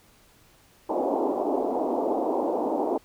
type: band-pass noise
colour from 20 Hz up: pink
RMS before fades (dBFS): -26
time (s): 0.89-2.98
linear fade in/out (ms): 5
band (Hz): 260 to 910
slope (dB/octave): 48
effects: pink hiss -58 dBFS RMS until 3.04 s